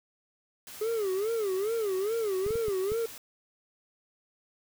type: noise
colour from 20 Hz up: white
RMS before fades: -45 dBFS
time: 0.67-3.18 s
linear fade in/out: 2 ms
type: tone with vibrato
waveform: triangle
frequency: 415.3 Hz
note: G#4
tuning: in tune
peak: -25 dBFS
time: 0.81-3.06 s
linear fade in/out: 5 ms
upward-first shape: sine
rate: 2.4 Hz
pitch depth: 190 cents each way
type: clicks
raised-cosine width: 5 ms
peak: -27 dBFS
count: 5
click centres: 2.464 / 2.507 / 2.556 / 2.683 / 2.919 s
effects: none